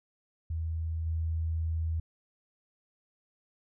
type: tone with level steps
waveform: sine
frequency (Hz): 81.1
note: E2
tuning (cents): -28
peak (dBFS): -30 / -28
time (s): 0.5-2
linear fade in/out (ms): 5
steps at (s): 1.06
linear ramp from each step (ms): 5
effects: none